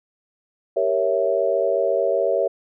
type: chord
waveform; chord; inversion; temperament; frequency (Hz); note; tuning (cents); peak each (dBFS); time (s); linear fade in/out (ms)
sine; G diminished seventh; none; equal; 392 / 466.2 / 554.4 / 659.3; G4 / Bb4 / Db5 / Fb5; 0 / 0 / 0 / 0; -25 / -24 / -21 / -23; 0.76-2.48; 10
effects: none